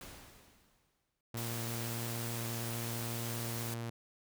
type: noise with exponential decay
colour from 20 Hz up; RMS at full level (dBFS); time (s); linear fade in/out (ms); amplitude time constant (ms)
pink; -47; 0.01-1.21; 2; 260
type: tone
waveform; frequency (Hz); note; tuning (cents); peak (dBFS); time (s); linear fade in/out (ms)
sawtooth; 116.54; A#2; 0; -34; 1.34-3.9; 5
type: noise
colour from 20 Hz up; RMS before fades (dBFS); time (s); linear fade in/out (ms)
white; -43; 1.37-3.74; 0
effects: none